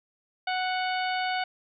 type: harmonic tone with a mistuned harmonic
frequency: 740 Hz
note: F#5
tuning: in tune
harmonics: 1 / 2 / 3 / 4 / 5 / 6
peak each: -28 / -33 / -35 / -37 / -42 / -41 dBFS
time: 0.47-1.44 s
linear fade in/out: 5 ms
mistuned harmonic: 5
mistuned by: -28 cents
effects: none

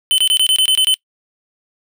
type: tone bursts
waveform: square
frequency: 3047 Hz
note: G7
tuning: 50 cents flat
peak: -11 dBFS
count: 9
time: 0.11-0.941 s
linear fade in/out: 0 ms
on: 71 ms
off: 24 ms
effects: noise-tail reverb RT60 0.1 s tail -23 dB re dry

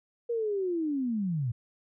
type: linear sweep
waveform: sine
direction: down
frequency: 479.2 to 110 Hz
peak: -27 dBFS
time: 0.29-1.52 s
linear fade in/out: 10 ms
effects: none

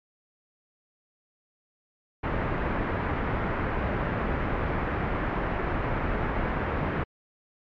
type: low-pass noise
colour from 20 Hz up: pink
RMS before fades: -28 dBFS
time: 2.23-7.04 s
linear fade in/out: 10 ms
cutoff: 2000 Hz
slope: 24 dB/octave
effects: MP3 64 kbps

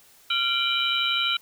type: tone cluster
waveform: sine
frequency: 1381 / 2366 / 2971 / 3103 / 3882 Hz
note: F6 / D7 / F#7 / G7 / B7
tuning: -20 / +12 / +6 / -18 / -31 cents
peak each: -28 dBFS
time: 0.3-1.37 s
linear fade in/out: 5 ms
effects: white hiss -55 dBFS RMS until 1.41 s

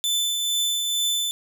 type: tone with tremolo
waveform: sawtooth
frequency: 3520 Hz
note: A7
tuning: in tune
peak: -17 dBFS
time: 0.04-1.31 s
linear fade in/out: 0 ms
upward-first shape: triangle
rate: 2.2 Hz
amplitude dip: 35%
effects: none

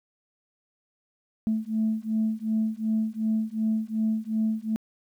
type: beating tone pair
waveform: sine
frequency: 218.2 / 220.9 Hz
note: A3 / A3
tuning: -14 / +7 cents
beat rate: 2.7 Hz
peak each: -26 dBFS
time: 1.47-4.76 s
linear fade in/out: 0 ms
effects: tanh soft clip ceiling -17 dBFS + 10-bit

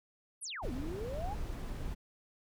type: exponential two-way sweep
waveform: sine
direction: down then up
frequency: 11860 to 236.2 to 875 Hz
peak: -39 dBFS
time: 0.41-1.35 s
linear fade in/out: 20 ms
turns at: 0.72 s
type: noise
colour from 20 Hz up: brown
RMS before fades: -39 dBFS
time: 0.62-1.95 s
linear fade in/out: 20 ms
effects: none

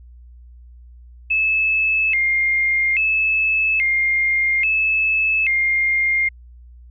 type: tone with vibrato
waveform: sine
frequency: 2350 Hz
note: D7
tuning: 1 cent sharp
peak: -15 dBFS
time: 1.3-6.29 s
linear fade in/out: 10 ms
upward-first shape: square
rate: 0.6 Hz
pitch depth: 180 cents each way
effects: added 60 Hz sine -40 dBFS peak until 6.9 s

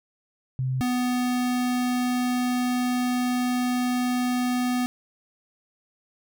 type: tone pair in turn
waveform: sine / square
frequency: 130 / 248.4 Hz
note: C3 / B3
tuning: -11 / +10 cents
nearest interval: major seventh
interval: 1121 cents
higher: second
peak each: -23 dBFS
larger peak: neither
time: 0.59-0.81 / 0.81-4.86 s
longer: second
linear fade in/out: 0 ms
effects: none

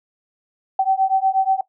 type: beating tone pair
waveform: sine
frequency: 764 / 772.3 Hz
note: G5 / G5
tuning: -45 / -26 cents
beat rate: 8.3 Hz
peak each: -18 / -18 dBFS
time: 0.79-1.61 s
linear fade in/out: 5 ms
effects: noise-tail reverb RT60 0.1 s tail -18 dB re dry

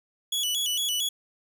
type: tone with vibrato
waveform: sawtooth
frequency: 3160 Hz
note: G7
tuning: 13 cents sharp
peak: -22 dBFS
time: 0.32-1.09 s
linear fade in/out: 5 ms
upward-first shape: square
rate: 4.4 Hz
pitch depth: 110 cents each way
effects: none

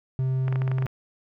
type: tone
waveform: triangle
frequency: 130.81 Hz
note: C3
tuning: in tune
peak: -20 dBFS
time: 0.19-0.86 s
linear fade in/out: 0 ms
type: clicks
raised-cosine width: 0.5 ms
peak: -19 dBFS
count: 9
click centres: 0.481 / 0.526 / 0.558 / 0.619 / 0.678 / 0.716 / 0.784 / 0.824 / 0.866 s
effects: none

